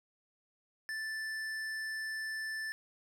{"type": "tone with hard clipping", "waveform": "sine", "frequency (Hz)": 1760, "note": "A6", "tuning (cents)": 0, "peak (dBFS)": -38, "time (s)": [0.89, 2.72], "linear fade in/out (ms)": 0, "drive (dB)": 11, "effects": []}